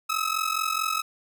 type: ring-modulated tone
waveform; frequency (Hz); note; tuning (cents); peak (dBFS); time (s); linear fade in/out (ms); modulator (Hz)
sawtooth; 1285; E6; -45; -18; 0.09-1.02; 10; 22.3
effects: none